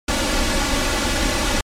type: noise with comb filter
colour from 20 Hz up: pink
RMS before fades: -19 dBFS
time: 0.08-1.61 s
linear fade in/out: 5 ms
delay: 3.5 ms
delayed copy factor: +0.75
effects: low-pass 8000 Hz 12 dB/octave + MP3 96 kbps